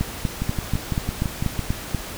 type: two click trains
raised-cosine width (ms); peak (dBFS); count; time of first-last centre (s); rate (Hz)
5; -11 / -9; 8 / 9; 0.42-1.593 / 0.01-1.947; 5.97 / 4.13
effects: pink hiss -34 dBFS RMS until 2.17 s